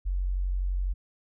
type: tone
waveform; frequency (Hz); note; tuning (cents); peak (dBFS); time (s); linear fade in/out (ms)
sine; 45.96; F#1; -11; -25; 0.05-0.94; 20
effects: none